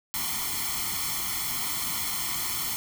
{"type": "noise with comb filter", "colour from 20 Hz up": "white", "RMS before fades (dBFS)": -30, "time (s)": [0.14, 2.76], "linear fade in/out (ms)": 0, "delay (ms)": 0.93, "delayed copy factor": 0.9, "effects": []}